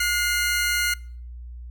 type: tone pair together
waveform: sawtooth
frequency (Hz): 1436.8 / 2093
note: F6 / C7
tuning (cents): +49 / 0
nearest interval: perfect fifth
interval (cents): 651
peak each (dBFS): -20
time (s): 0-0.94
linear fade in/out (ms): 5
effects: noise-tail reverb RT60 0.5 s tail -25 dB re dry + added 60 Hz sine -35 dBFS peak until 1.7 s